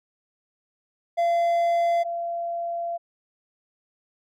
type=tone pair in turn; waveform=triangle / sine; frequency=684 / 684 Hz; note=F5 / F5; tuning=-36 / -36 cents; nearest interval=unison; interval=0 cents; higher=neither; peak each=-17 / -26 dBFS; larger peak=first; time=1.17-2.04 / 2.04-2.98 s; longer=second; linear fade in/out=20 ms; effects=none